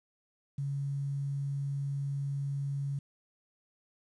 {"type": "tone with quantisation", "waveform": "sine", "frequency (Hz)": 140, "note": "C#3", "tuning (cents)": 18, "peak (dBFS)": -31, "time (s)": [0.58, 2.99], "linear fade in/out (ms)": 5, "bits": 10, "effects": ["resampled to 22050 Hz"]}